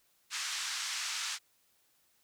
white band-pass noise, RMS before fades -37 dBFS, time 0.3-1.39 s, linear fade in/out 50 ms, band 1100 to 7100 Hz, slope 24 dB/octave, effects white hiss -71 dBFS RMS until 2.23 s

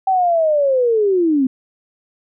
sine linear sweep, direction down, 775 to 252.3 Hz, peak -12 dBFS, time 0.07-1.47 s, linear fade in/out 5 ms, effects none

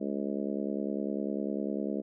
harmonic tone, 70 Hz, C#2, 18 cents sharp, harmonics 3 / 4 / 5 / 6 / 7 / 8 / 9, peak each -34 / -36 / -38 / -40 / -41 / -42 / -43 dBFS, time 0-2.02 s, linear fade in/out 20 ms, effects none

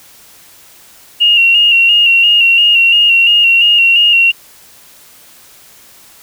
sine tone with vibrato, 2794 Hz, F7, in tune, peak -5 dBFS, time 1.2-4.32 s, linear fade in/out 20 ms, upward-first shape square, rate 2.9 Hz, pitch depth 34 cents each way, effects white hiss -41 dBFS RMS until 6.22 s

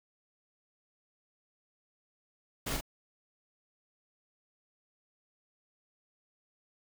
pink noise with echo, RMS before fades -35 dBFS, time 2.66-2.77 s, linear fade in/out 10 ms, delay 41 ms, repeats 1, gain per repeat -3 dB, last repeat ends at 2.811 s, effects none

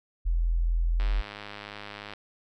sine tone, 42 Hz, E1, 33 cents sharp, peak -22 dBFS, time 0.25-1.22 s, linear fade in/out 20 ms
click train, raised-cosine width 0.3 ms, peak -23 dBFS, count 118, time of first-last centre 1-2.136 s, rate 103 Hz
effects none

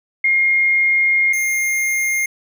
sine / square tone pair in turn, 2133 / 2122 Hz, C7 / C7, +33 / +24 cents, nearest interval unison, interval 9 cents, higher first, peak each -12 / -17 dBFS, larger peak first, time 0.24-1.33 / 1.33-2.26 s, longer first, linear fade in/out 5 ms, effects none

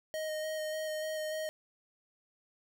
square tone with vibrato, 622.3 Hz, D#5, in tune, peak -35 dBFS, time 0.14-1.49 s, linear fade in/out 0 ms, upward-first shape square, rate 3.4 Hz, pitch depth 11 cents each way, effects none

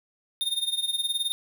square tone with tremolo, 3660 Hz, A#7, 32 cents flat, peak -23 dBFS, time 0.41-1.32 s, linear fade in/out 0 ms, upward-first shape sine, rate 19 Hz, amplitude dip 80%, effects 9-bit

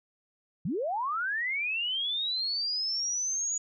sine linear sweep, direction up, 132.6 to 6860 Hz, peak -28 dBFS, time 0.65-3.58 s, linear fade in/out 5 ms, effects none

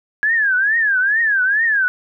sine tone with vibrato, 1661.2 Hz, G#6, in tune, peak -13 dBFS, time 0.23-1.88 s, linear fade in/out 0 ms, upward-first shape triangle, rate 2.3 Hz, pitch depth 220 cents each way, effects none

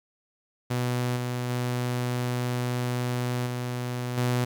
sawtooth tone with level steps, 123.47 Hz, B2, in tune, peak -21 / -24 / -22 / -25 / -19 dBFS, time 0.7-4.45 s, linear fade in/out 10 ms, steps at 1.16 / 1.49 / 3.46 / 4.17 s, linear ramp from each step 10 ms, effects 10-bit

